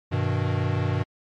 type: chord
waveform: square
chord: G augmented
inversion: none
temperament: equal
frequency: 98 / 123.47 / 155.56 Hz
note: G2 / B2 / D#3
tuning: 0 / 0 / 0 cents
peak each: -26 / -27 / -30 dBFS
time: 0.11-1.04 s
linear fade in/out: 20 ms
effects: low-pass 3000 Hz 12 dB/octave + MP3 64 kbps